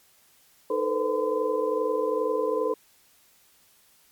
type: tone cluster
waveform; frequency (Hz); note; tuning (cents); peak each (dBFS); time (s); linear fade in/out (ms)
sine; 310.9 / 441.5 / 491.6 / 514 / 1019; D#4 / A4 / B4 / C5 / C6; -1 / +6 / -8 / -31 / -46; -34 / -26 / -29 / -30 / -32; 0.7-2.74; 5
effects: white hiss -60 dBFS RMS until 4.11 s + MP3 96 kbps